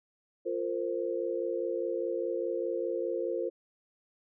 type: chord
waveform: sine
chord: F suspended fourth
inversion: none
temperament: equal with one note detuned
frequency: 349.2 / 458.4 / 523.3 Hz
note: F4 / Bb4 / C5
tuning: 0 / -29 / 0 cents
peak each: -34 dBFS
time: 0.45-3.5 s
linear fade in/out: 20 ms
effects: none